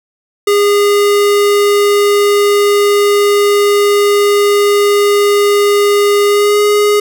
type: tone with pitch glide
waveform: square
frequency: 408.5 to 414.7 Hz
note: G#4 to G#4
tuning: -29 to -3 cents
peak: -8 dBFS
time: 0.47-7 s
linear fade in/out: 5 ms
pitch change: +26 cents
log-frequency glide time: 6.27-6.6 s
effects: none